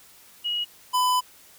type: tone pair in turn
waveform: sine / square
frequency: 2900 / 1001.9 Hz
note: F#7 / B5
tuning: -35 / +25 cents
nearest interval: octave + tritone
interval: 1840 cents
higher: first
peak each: -24 / -20 dBFS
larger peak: second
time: 0.44-0.65 / 0.93-1.21 s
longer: second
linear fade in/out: 20 ms
effects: white hiss -52 dBFS RMS until 1.58 s